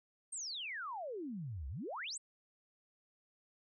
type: exponential two-way sweep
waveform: sine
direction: down then up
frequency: 8870 to 62 to 8870 Hz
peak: -40 dBFS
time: 0.32-2.18 s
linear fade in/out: 10 ms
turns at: 1.68 s
effects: none

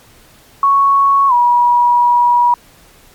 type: tone with pitch glide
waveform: sine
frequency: 1108.7 to 965.2 Hz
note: C#6 to B5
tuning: 0 to -40 cents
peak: -7 dBFS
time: 0.63-2.54 s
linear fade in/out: 2 ms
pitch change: -240 cents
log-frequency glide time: 1.28-1.33 s
effects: pink hiss -45 dBFS RMS until 3.14 s + MP3 96 kbps

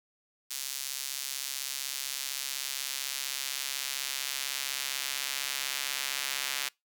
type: tone with high-pass filter sweep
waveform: square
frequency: 67.9 Hz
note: C#2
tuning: 35 cents flat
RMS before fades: -35 dBFS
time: 0.5-6.69 s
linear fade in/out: 10 ms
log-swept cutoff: 5000 to 2400 Hz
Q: 0.77
effects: noise-tail reverb RT60 0.2 s tail -25 dB re dry

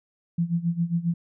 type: tone with tremolo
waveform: sine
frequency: 169.9 Hz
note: F3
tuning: 47 cents flat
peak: -19 dBFS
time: 0.38-1.14 s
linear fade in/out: 5 ms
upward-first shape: sine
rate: 7.4 Hz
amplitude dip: 85%
effects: none

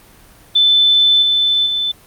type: tone with level steps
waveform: sine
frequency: 3520 Hz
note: A7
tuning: in tune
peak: -8 / -11 / -15 dBFS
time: 0.55-1.92 s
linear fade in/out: 10 ms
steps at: 1.22 / 1.66 s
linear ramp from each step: 5 ms
effects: pink hiss -45 dBFS RMS until 2.06 s + Opus 32 kbps

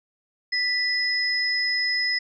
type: tone pair together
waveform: sine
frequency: 1975.5 / 5097 Hz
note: B6 / D#8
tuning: 0 / +41 cents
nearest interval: octave + major third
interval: 1641 cents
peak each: -24 dBFS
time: 0.52-2.19 s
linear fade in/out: 10 ms
effects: none

